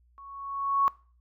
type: tone with level ramp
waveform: sine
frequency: 1108.7 Hz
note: C#6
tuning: in tune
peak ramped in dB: -45 to -18 dBFS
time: 0.18-0.88 s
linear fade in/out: 0 ms
effects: noise-tail reverb RT60 0.4 s tail -22 dB re dry + added 60 Hz sine -60 dBFS peak until 1.2 s